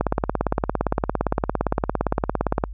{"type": "click train", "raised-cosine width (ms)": 1, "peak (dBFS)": -5, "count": 47, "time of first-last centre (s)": [0.01, 2.639], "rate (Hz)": 17.5, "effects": ["added 50 Hz sine -31 dBFS peak until 2.73 s"]}